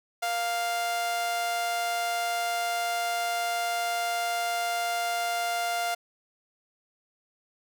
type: tone with amplitude modulation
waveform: sawtooth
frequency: 698.5 Hz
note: F5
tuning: in tune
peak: -21 dBFS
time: 0.22-5.95 s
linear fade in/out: 10 ms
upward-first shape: sine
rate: 227 Hz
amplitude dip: 40%
effects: none